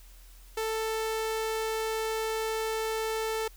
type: tone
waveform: sawtooth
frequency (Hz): 441.9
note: A4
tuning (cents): +7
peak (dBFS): -25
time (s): 0.57-3.48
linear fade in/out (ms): 5
effects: added 42 Hz sine -49 dBFS peak until 3.56 s + white hiss -58 dBFS RMS until 3.56 s